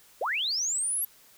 sine linear sweep, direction up, 415.3 to 11680 Hz, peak -26 dBFS, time 0.21-1.05 s, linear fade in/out 5 ms, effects white hiss -57 dBFS RMS until 1.37 s

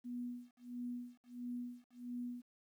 sine tone with tremolo, 244 Hz, B3, 21 cents flat, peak -39 dBFS, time 0.04-2.42 s, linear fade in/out 20 ms, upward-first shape sine, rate 1.5 Hz, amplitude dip 100%, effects 12-bit

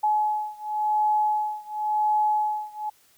sine beating tone pair, 849 / 849.93 Hz, G#5 / G#5, +38 / +40 cents, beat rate 0.93 Hz, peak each -24 / -25 dBFS, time 0.03-2.9 s, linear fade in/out 10 ms, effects white hiss -60 dBFS RMS until 3.17 s

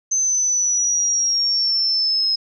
sine exponential sweep, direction down, 6210 to 5120 Hz, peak -16 dBFS, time 0.11-2.36 s, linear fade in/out 10 ms, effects none

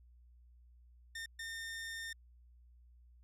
sawtooth tone bursts at uneven times, 1817 Hz, A#6, 45 cents flat, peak -38 dBFS, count 2, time 1.15-1.26 / 1.39-2.13 s, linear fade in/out 5 ms, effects added 60 Hz sine -59 dBFS peak until 3.23 s + low-pass 11000 Hz 12 dB/octave

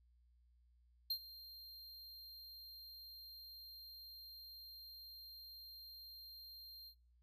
square tone with ADSR envelope, 4186 Hz, C8, in tune, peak -35 dBFS, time 1.1-6.95 s, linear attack 6 ms, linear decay 75 ms, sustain -18 dB, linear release 78 ms, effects noise-tail reverb RT60 0.4 s tail -26 dB re dry + added 60 Hz sine -68 dBFS peak until 7.22 s

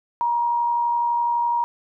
sine tone with amplitude modulation, 948 Hz, A#5, 29 cents sharp, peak -17 dBFS, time 0.21-1.64 s, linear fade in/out 0 ms, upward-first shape sine, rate 71.9 Hz, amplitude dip 30%, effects none

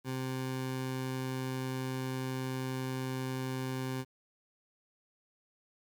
20% pulse tone, 130.3 Hz, C3, 7 cents flat, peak -29 dBFS, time 0.04-4.05 s, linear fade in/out 50 ms, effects 10-bit

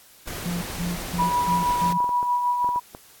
pink noise, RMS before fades -33 dBFS, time 0.27-1.93 s, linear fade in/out 5 ms
sine tone bursts, 174.61 Hz, F3, in tune, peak -25 dBFS, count 5, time 0.45-1.98 s, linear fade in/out 10 ms, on 170 ms, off 170 ms
sine tone with tremolo, 976 Hz, B5, 21 cents flat, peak -18 dBFS, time 1.18-2.8 s, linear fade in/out 20 ms, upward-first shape sine, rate 6.3 Hz, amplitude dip 40%
clicks, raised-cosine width 1 ms, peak -22 dBFS, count 12, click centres 1.577 / 1.628 / 1.707 / 1.758 / 2.004 / 2.043 / 2.092 / 2.229 / 2.645 / 2.69 / 2.76 / 2.949 s
effects white hiss -51 dBFS RMS until 3.2 s + AAC 64 kbps

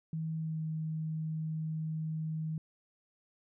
sine tone with pitch glide, 160 to 157.89 Hz, D#3 to D#3, +49 to +26 cents, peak -33 dBFS, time 0.13-2.58 s, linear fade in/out 2 ms, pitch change -23 cents, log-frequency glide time 0.37-0.63 s, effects none

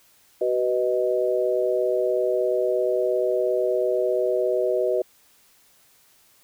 sine chord, B major, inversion second, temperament equal with one note detuned, 376.9 / 493.9 / 622.3 Hz, F#4 / B4 / D#5, +32 / 0 / 0 cents, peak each -24 dBFS, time 0.41-5.02 s, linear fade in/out 5 ms, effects white hiss -58 dBFS RMS until 6.43 s

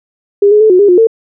sine tone with pitch steps, 404.5 / 420.7 / 435.3 / 364.5 / 406.9 / 357.4 / 450.5 Hz, G#4 / G#4 / A4 / F#4 / G#4 / F4 / A4, -46 / +22 / -19 / -26 / -35 / +40 / +41 cents, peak -3 dBFS, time 0.42-1.071 s, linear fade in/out 5 ms, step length 93 ms, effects none

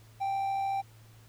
triangle tone with amplitude modulation, 784 Hz, G5, in tune, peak -25 dBFS, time 0.2-0.82 s, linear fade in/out 20 ms, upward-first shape sine, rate 73.6 Hz, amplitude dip 30%, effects added 111 Hz sine -53 dBFS peak until 1.28 s + pink hiss -61 dBFS RMS until 1.28 s

